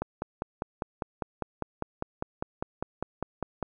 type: click train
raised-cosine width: 1 ms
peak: -16 dBFS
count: 19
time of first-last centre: 0.02-3.627 s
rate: 4.99 Hz
effects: none